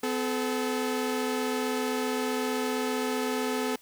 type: tone pair together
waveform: sawtooth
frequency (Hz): 254.3 / 433.2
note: C4 / A4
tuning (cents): -49 / -27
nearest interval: major sixth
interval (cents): 922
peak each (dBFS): -26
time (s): 0.03-3.76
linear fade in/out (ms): 5
effects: white hiss -58 dBFS RMS until 3.81 s